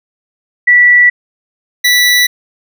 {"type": "tone pair in turn", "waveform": ["sine", "25% pulse"], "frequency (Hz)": [1956, 1964.5], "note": ["B6", "B6"], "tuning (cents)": [-17, -10], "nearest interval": "unison", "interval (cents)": 7, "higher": "second", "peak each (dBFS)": -3, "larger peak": "neither", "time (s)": [[0.67, 1.1], [1.84, 2.27]], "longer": "neither", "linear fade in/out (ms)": 10, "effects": []}